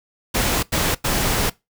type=noise bursts at uneven times; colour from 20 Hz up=pink; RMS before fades=-20 dBFS; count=3; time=0.34-0.63 / 0.72-0.95 / 1.04-1.5 s; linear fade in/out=10 ms; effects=noise-tail reverb RT60 0.2 s tail -21 dB re dry